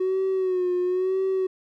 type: tone with vibrato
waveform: triangle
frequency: 370 Hz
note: F#4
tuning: in tune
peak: -18 dBFS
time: 0-1.47 s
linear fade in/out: 10 ms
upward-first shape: sine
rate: 1 Hz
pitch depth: 55 cents each way
effects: tanh soft clip ceiling -17 dBFS